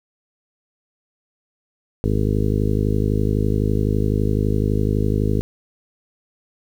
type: harmonic tone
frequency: 51.91 Hz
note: G#1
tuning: in tune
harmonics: 1 / 2 / 3 / 4 / 5 / 6 / 7 / 8 / 9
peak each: -22 / -21 / -26 / -25 / -28 / -29 / -31 / -27 / -31 dBFS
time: 2.04-5.41 s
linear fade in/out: 0 ms
effects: 8-bit